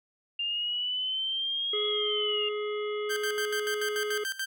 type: linear two-way sweep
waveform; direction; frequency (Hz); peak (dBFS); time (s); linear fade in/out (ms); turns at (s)
sine; up then down; 2794 to 3337 to 2794; -28; 0.39-2.49; 5; 1.87
type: harmonic tone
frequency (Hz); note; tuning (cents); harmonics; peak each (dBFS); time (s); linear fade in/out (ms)
420; G#4; +19; 1 / 3 / 5 / 7 / 8; -30 / -40 / -41 / -45 / -47; 1.73-4.24; 5
type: tone with tremolo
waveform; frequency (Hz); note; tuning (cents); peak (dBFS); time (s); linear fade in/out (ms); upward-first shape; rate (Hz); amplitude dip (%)
sawtooth; 1568; G6; 0; -26; 3.09-4.46; 20; square; 6.9; 80
effects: none